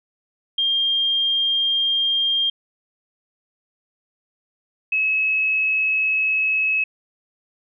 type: tone pair in turn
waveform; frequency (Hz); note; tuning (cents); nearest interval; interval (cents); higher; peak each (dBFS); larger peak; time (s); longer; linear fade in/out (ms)
sine; 3206 / 2576; G7 / E7; +38 / -41; major third; 379; first; -17; neither; 0.58-2.5 / 4.92-6.84; neither; 5
effects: none